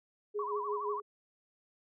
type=tone with tremolo; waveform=sine; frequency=415.3 Hz; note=G#4; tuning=in tune; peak=-32 dBFS; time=0.34-1.02 s; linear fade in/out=20 ms; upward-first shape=sine; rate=5.8 Hz; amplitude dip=75%
type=tone with vibrato; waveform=sine; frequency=1055 Hz; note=C6; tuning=14 cents sharp; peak=-35 dBFS; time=0.39-1 s; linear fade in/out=2 ms; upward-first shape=sine; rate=12 Hz; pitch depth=150 cents each way
effects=none

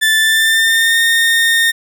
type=tone with pitch glide; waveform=30% pulse; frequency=1760 to 1833.7 Hz; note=A6 to A#6; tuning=0 to -29 cents; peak=-7 dBFS; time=0.01-1.72 s; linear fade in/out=20 ms; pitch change=+71 cents; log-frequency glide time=0.19-0.99 s; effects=none

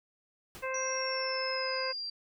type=noise with exponential decay; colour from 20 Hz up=pink; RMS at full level=-43 dBFS; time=0.55-0.78 s; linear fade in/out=0 ms; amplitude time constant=48 ms
type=harmonic tone; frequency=523.3 Hz; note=C5; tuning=in tune; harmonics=1 / 2 / 3 / 4 / 5; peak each=-35 / -38 / -40 / -41 / -42 dBFS; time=0.62-1.93 s; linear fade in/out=20 ms
type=exponential sweep; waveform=sine; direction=down; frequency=5820 to 4699 Hz; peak=-35 dBFS; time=0.74-2.1 s; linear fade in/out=5 ms
effects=none

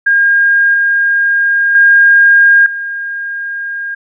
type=tone with level steps; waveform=sine; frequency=1617 Hz; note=G#6; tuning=47 cents flat; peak=-6 / -8 / -3 / -17 dBFS; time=0.06-3.95 s; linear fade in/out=10 ms; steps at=0.74 / 1.75 / 2.66 s; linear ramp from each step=2 ms; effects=none

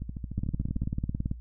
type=two click trains; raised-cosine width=5 ms; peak=-23 / -17 dBFS; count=12 / 18; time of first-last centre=0.02-0.835 / 0.38-1.314 s; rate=13.5 / 18.2 Hz; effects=noise-tail reverb RT60 0.1 s tail -21 dB re dry + added 59 Hz sine -40 dBFS peak until 1.4 s

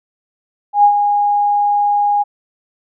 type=tone with ADSR envelope; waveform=sine; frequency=821 Hz; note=G#5; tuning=20 cents flat; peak=-4 dBFS; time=0.73-2.24 s; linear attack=110 ms; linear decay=80 ms; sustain=-7 dB; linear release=24 ms; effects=none

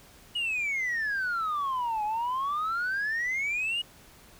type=exponential two-way sweep; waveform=sine; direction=down then up; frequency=2921 to 830.6 to 2921 Hz; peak=-25 dBFS; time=0.35-3.82 s; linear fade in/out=10 ms; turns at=2.04 s; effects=tanh soft clip ceiling -25 dBFS + pink hiss -54 dBFS RMS until 4.39 s

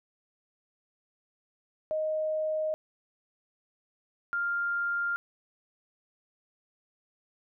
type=tone pair in turn; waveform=sine; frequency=623 / 1398.6 Hz; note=D#5 / F6; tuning=+2 / +2 cents; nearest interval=octave + major second; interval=1400 cents; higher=second; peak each=-27 dBFS; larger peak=neither; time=1.91-2.74 / 4.33-5.16 s; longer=neither; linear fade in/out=0 ms; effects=none

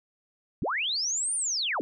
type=linear two-way sweep; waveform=sine; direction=up then down; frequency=82.41 to 9400 to 187.8 Hz; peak=-26 dBFS; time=0.62-1.81 s; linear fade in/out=0 ms; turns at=1.35 s; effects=none

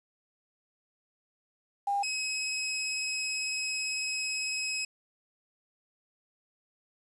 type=tone pair in turn; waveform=sine / 20% pulse; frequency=804 / 2553 Hz; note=G5 / D#7; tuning=+44 / +44 cents; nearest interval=octave + minor sixth; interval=2000 cents; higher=second; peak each=-26 dBFS; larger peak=neither; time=1.87-2.03 / 2.03-4.85 s; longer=second; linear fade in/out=5 ms; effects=resampled to 24000 Hz + 9-bit

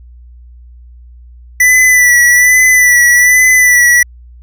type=tone with vibrato; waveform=square; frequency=1976 Hz; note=B6; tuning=in tune; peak=-5 dBFS; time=1.6-4.03 s; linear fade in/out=5 ms; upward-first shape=sine; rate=1.2 Hz; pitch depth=36 cents each way; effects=added 60 Hz sine -33 dBFS peak until 4.42 s

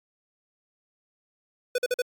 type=tone bursts; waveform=square; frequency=496.5 Hz; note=B4; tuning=9 cents sharp; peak=-23 dBFS; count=4; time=1.75-2.02 s; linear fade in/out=5 ms; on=33 ms; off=46 ms; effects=AAC 48 kbps

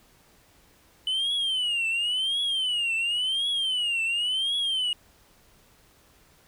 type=tone with vibrato; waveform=sine; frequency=2990 Hz; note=F#7; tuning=17 cents sharp; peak=-21 dBFS; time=1.07-4.93 s; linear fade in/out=2 ms; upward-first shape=triangle; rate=0.93 Hz; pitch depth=210 cents each way; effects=tanh soft clip ceiling -23 dBFS + pink hiss -59 dBFS RMS until 6.47 s

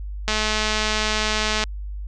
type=click train; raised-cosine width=0.2 ms; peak=-5 dBFS; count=293; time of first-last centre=0.28-1.638 s; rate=215 Hz; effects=added 50 Hz sine -28 dBFS peak until 2.07 s + resampled to 24000 Hz

